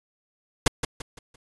pink noise with echo, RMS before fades -17 dBFS, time 0.66-0.68 s, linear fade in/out 5 ms, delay 170 ms, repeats 4, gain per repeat -9 dB, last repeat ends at 1.36 s, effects resampled to 24000 Hz

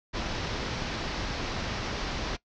pink low-pass noise, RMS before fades -33 dBFS, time 0.13-2.37 s, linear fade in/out 20 ms, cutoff 5800 Hz, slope 48 dB/octave, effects noise-tail reverb RT60 0.1 s tail -19 dB re dry

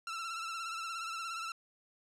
sawtooth tone with vibrato, 1341 Hz, E6, 29 cents sharp, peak -34 dBFS, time 0.07-1.52 s, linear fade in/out 2 ms, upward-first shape sine, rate 17 Hz, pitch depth 49 cents each way, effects low-pass 8000 Hz 12 dB/octave

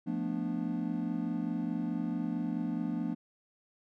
triangle chord, B half-diminished seventh, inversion second, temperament equal with one note detuned, 174.61 / 220 / 244.7 / 293.7 Hz, F3 / A3 / B3 / D4, 0 / 0 / -16 / 0 cents, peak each -35 / -35 / -34 / -35 dBFS, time 0.06-3.15 s, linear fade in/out 20 ms, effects none

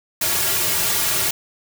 white noise with comb filter, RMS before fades -20 dBFS, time 0.21-1.31 s, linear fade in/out 5 ms, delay 3.9 ms, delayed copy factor -1, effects none

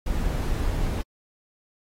brown noise, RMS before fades -25 dBFS, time 0.06-1.02 s, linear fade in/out 5 ms, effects AAC 48 kbps

